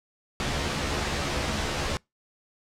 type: noise with comb filter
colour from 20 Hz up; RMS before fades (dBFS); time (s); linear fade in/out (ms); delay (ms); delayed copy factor
pink; -28; 0.4-1.97; 0; 14; +0.7
effects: noise-tail reverb RT60 0.2 s tail -26 dB re dry + low-pass 6000 Hz 12 dB/octave